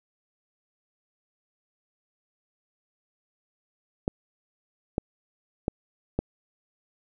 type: clicks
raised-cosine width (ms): 2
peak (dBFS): -11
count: 4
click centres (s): 4.079 / 4.981 / 5.681 / 6.19
effects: none